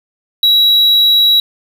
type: tone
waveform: triangle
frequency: 3884 Hz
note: B7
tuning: 30 cents flat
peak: -5 dBFS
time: 0.43-1.4 s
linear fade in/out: 2 ms
effects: none